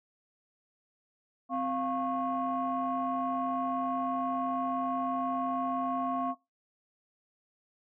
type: tone cluster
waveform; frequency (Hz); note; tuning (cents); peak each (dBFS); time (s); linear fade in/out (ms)
sine; 260 / 699 / 1095; C4 / F5 / C#6; -11 / +1 / -22; -33 / -32 / -34; 1.49-6.35; 50
effects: noise-tail reverb RT60 0.2 s tail -17 dB re dry + tanh soft clip ceiling -22 dBFS